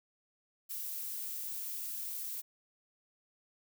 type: noise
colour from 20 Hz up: violet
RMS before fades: -40 dBFS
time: 0.69-2.42 s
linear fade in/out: 20 ms
effects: none